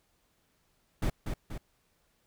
brown noise with echo, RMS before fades -28 dBFS, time 1.02-1.1 s, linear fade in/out 5 ms, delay 240 ms, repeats 2, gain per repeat -5 dB, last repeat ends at 1.58 s, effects pink hiss -72 dBFS RMS until 2.26 s

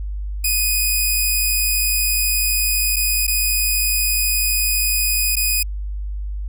5% pulse tone with dropouts, 2489 Hz, D#7, in tune, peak -7 dBFS, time 0.44-5.63 s, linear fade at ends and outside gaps 5 ms, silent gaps 2.961-2.965 / 3.268-3.278 / 5.356-5.366 s, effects added 50 Hz sine -23 dBFS peak until 6.48 s

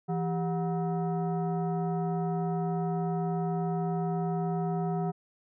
sine tone with frequency modulation, 166.8 Hz, E3, 21 cents sharp, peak -27 dBFS, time 0.08-5.12 s, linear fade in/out 20 ms, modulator 563 Hz, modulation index 0.92, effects none

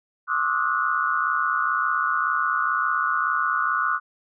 sine tone cluster, 1076 / 1172 / 1234 / 1299 / 1456 Hz, C6 / D6 / D#6 / E6 / F#6, +48 / -4 / -15 / -26 / -28 cents, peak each -29 / -26 / -32 / -27 / -24 dBFS, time 0.27-4 s, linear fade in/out 50 ms, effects none

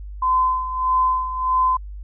sine tone with tremolo, 1025 Hz, C6, 36 cents flat, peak -14 dBFS, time 0.22-1.77 s, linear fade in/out 5 ms, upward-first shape sine, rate 1.6 Hz, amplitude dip 70%, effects added 50 Hz sine -31 dBFS peak until 2.03 s

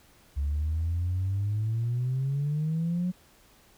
sine exponential sweep, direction up, 69.3 to 183.4 Hz, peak -24 dBFS, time 0.36-3.12 s, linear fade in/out 20 ms, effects tanh soft clip ceiling -22 dBFS + pink hiss -59 dBFS RMS until 3.77 s

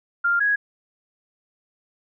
sine tone pair in turn, 1396.9 / 1661.2 Hz, F6 / G#6, 0 / 0 cents, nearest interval minor third, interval 300 cents, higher second, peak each -17 dBFS, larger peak neither, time 0.24-0.4 / 0.4-0.56 s, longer neither, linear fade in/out 10 ms, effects none

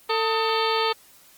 harmonic tone with a mistuned harmonic, 447.8 Hz, A4, 30 cents sharp, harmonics 1 / 2 / 3 / 4 / 5 / 6 / 7 / 8 / 9 / 10, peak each -25 / -26 / -27 / -34 / -34 / -34 / -33 / -32 / -38 / -32 dBFS, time 0.09-0.93 s, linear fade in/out 10 ms, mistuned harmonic 3, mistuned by -110 cents, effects white hiss -53 dBFS RMS until 1.37 s + Opus 24 kbps

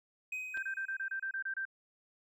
triangle tone with exponential decay, 2515 Hz, D#7, 18 cents sharp, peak -33 dBFS, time 0.32-1.34 s, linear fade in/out 5 ms, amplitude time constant 220 ms
sine tone bursts, 1568 Hz, G6, in tune, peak -34 dBFS, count 10, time 0.54-1.653 s, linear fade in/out 5 ms, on 87 ms, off 27 ms
clicks, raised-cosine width 0.3 ms, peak -34 dBFS, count 2, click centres 0.572 / 0.575 s
effects none

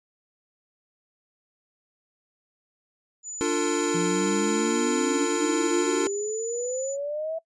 sine tone, 6980 Hz, A8, 15 cents flat, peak -33 dBFS, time 3.23-6.97 s, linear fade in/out 50 ms
square chord, D minor, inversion none, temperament equal with one note detuned, 293.7 / 349.2 / 451.6 Hz, D4 / F4 / A4, 0 / 0 / +45 cents, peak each -28 dBFS, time 3.41-6.07 s, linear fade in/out 0 ms
sine exponential sweep, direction up, 169.9 to 659.3 Hz, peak -27 dBFS, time 3.94-7.39 s, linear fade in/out 10 ms
effects noise-tail reverb RT60 0.1 s tail -23 dB re dry + resampled to 22050 Hz

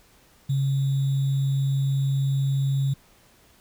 sine tone with sample-and-hold, 136.7 Hz, C#3, 24 cents flat, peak -20 dBFS, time 0.49-2.94 s, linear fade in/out 10 ms, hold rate 3675 Hz, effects pink hiss -57 dBFS RMS until 3.6 s

